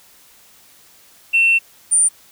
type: tone pair in turn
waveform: sine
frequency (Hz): 2700 / 9082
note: E7 / C#9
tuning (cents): +41 / +41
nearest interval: octave + major sixth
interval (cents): 2100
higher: second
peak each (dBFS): -9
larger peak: neither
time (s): 1.33-1.59 / 1.91-2.09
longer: first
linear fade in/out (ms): 20
effects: tanh soft clip ceiling -8 dBFS + white hiss -49 dBFS RMS until 2.31 s